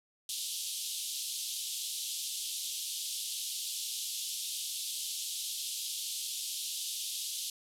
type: band-pass noise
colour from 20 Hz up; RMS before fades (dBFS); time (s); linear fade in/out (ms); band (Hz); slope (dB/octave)
pink; -38; 0.29-7.5; 2; 3100 to 13000; 48
effects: none